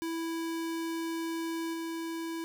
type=tone with level steps; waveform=square; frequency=329.6 Hz; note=E4; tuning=in tune; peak=-33 / -35 dBFS; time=0.02-2.44 s; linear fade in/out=0 ms; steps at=1.73 s; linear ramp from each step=10 ms; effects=none